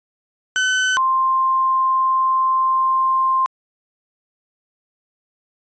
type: tone pair in turn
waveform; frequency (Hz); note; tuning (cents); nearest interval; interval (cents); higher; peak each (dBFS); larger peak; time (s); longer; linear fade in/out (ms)
35% pulse / sine; 1515 / 1049.9; F#6 / C6; +40 / +6; tritone; 634; first; -14; neither; 0.56-0.97 / 0.97-3.46; second; 0
effects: resampled to 16000 Hz